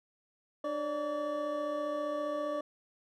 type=tone cluster; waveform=triangle; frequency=298 / 557 / 592 / 1146 Hz; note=D4 / C#5 / D5 / D6; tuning=+25 / +8 / +14 / -43 cents; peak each=-38 / -40 / -32 / -38 dBFS; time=0.64-2.61 s; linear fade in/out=5 ms; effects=none